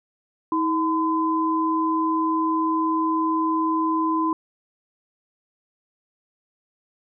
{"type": "tone pair together", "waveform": "sine", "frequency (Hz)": [320.3, 1017], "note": ["E4", "C6"], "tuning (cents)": [-50, -50], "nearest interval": "octave + minor sixth", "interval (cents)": 2000, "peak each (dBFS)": -22, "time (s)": [0.52, 4.33], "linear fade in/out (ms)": 2, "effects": []}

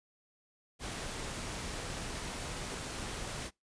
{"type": "noise", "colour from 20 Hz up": "pink", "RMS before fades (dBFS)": -40, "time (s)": [0.79, 3.51], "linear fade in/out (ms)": 50, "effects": ["noise-tail reverb RT60 0.2 s tail -25 dB re dry", "resampled to 22050 Hz"]}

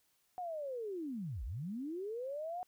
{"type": "linear two-way sweep", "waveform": "sine", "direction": "down then up", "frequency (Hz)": [740, 46.25, 740], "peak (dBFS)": -38, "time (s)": [0.38, 2.63], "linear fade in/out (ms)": 0, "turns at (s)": 1.44, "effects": ["white hiss -75 dBFS RMS until 2.67 s"]}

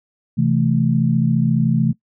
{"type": "chord", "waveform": "sine", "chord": "A minor", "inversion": "first", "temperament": "equal", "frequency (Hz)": [130.81, 164.81, 220], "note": ["C3", "E3", "A3"], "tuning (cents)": [0, 0, 0], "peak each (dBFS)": -18, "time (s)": [0.37, 1.93], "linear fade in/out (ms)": 20, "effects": ["noise-tail reverb RT60 0.1 s tail -20 dB re dry"]}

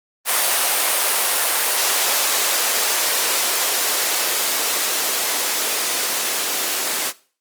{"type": "noise with band-pass filter sweep", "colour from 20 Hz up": "violet", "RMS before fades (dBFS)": -20, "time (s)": [0.25, 7.13], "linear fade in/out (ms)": 50, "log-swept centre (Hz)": [610, 330], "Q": 1.2, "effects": ["noise-tail reverb RT60 0.4 s tail -19 dB re dry", "Opus 32 kbps"]}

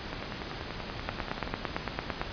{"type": "two click trains", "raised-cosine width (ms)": 0.5, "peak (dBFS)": [-21, -14], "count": [15, 11], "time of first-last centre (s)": [[0.13, 1.476], [1.09, 2.215]], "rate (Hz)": [10.4, 8.89], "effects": ["pink hiss -39 dBFS RMS until 2.32 s", "resampled to 11025 Hz"]}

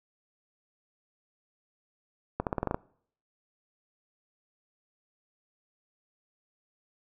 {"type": "accelerating click train", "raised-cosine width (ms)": 1, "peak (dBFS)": -14, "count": 8, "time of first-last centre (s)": [2.4, 2.745], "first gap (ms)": 68, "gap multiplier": 0.89, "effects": ["noise-tail reverb RT60 0.6 s tail -23 dB re dry"]}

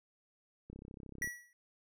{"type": "click train", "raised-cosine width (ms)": 3, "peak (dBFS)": -36, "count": 20, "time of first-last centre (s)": [0.7, 1.274], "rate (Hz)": 33.1}
{"type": "tone with exponential decay", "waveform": "square", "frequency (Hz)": 1935, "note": "B6", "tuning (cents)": -36, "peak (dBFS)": -32, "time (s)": [1.22, 1.53], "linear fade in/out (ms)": 1, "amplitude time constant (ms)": 67}
{"effects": []}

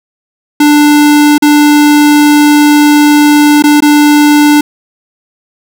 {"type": "tone with dropouts", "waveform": "square", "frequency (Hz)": 295.3, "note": "D4", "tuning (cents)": 10, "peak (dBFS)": -3, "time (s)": [0.6, 4.61], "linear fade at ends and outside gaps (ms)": 5, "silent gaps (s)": [[1.381, 1.422], [3.624, 3.638], [3.805, 3.822]], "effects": []}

